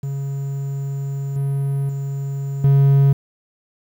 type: tone with level steps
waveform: triangle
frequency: 138.59 Hz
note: C#3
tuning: in tune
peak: -20 / -16 / -20 / -8 dBFS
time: 0.03-3.13 s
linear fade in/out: 5 ms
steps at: 1.36 / 1.89 / 2.64 s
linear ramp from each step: 2 ms
effects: 8-bit